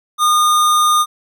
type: tone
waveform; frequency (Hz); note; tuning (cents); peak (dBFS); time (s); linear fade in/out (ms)
square; 1220; D#6; -34; -11; 0.18-1.06; 50
effects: none